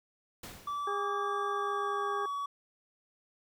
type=noise with exponential decay; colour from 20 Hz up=pink; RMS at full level=-42 dBFS; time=0.43-1.08 s; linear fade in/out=5 ms; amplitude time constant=140 ms
type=tone with pitch glide; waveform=triangle; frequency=1157 to 1131.9 Hz; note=D6 to C#6; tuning=-26 to +36 cents; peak=-31 dBFS; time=0.67-2.46 s; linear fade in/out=5 ms; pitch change=-38 cents; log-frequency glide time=1.51-2.28 s
type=harmonic tone; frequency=405.6 Hz; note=G#4; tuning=41 cents flat; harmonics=1 / 2 / 3 / 4; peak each=-36 / -39 / -41 / -42 dBFS; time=0.87-2.26 s; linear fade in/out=5 ms
effects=none